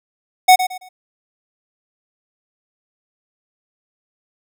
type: tone with echo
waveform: square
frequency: 740 Hz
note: F#5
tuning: in tune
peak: -6 dBFS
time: 0.48-0.56 s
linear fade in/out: 10 ms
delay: 110 ms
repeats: 3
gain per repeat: -11 dB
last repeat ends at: 0.89 s
effects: none